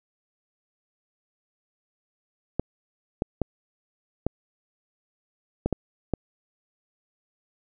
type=clicks; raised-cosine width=2 ms; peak=-10 dBFS; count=7; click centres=2.596 / 3.221 / 3.417 / 4.266 / 5.66 / 5.727 / 6.137 s; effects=none